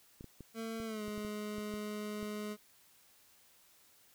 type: clicks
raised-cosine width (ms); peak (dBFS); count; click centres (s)
3; -35; 10; 0.209 / 0.243 / 0.407 / 0.801 / 1.081 / 1.179 / 1.249 / 1.583 / 1.739 / 2.229
type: tone with pitch glide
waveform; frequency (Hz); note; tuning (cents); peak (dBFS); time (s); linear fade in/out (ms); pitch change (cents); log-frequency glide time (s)
25% pulse; 225.3 to 210.2; A3 to G#3; +41 to +21; -35; 0.54-2.57; 50; -120; 0.85-1.03
effects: white hiss -65 dBFS RMS until 4.14 s